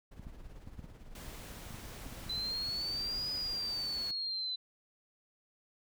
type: noise with tremolo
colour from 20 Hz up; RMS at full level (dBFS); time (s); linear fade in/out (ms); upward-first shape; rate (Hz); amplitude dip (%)
brown; -48; 0.11-3.55; 10; sine; 18; 50
type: clicks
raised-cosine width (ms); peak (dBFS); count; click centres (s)
5; -34; 11; 0.196 / 0.269 / 0.674 / 0.793 / 0.843 / 1.707 / 1.746 / 2.065 / 2.125 / 2.265 / 2.378
type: noise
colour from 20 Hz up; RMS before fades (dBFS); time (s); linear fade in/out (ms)
pink; -49; 1.15-4.11; 2
type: exponential two-way sweep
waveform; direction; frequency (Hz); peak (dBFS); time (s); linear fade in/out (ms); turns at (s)
sine; up then down; 4000 to 4977 to 4000; -34; 2.29-4.56; 10; 3.31
effects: none